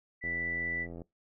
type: tone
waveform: sine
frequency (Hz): 1975.5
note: B6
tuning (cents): 0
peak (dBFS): -32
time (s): 0.21-0.87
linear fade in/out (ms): 50
type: click train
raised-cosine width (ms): 2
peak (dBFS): -31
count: 67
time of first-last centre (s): 0.24-1.018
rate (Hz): 84.8
effects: noise-tail reverb RT60 0.2 s tail -23 dB re dry